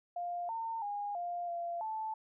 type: tone with pitch steps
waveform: sine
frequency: 701 / 907 / 818 / 700 / 688 / 876 Hz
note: F5 / A#5 / G#5 / F5 / F5 / A5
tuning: +6 / -48 / -26 / +4 / -26 / -8 cents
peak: -35 dBFS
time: 0.16-2.14 s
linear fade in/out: 5 ms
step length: 330 ms
effects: none

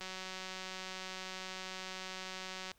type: click train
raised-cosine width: 0.2 ms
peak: -26 dBFS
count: 507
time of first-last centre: 0.01-2.716 s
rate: 187 Hz
effects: pink hiss -70 dBFS RMS until 2.78 s

